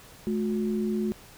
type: tone pair together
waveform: sine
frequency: 215.2 / 362.2 Hz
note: A3 / F#4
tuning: -38 / -37 cents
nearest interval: major sixth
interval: 901 cents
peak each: -26 / -30 dBFS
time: 0.27-1.12 s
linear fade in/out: 0 ms
effects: pink hiss -50 dBFS RMS until 1.37 s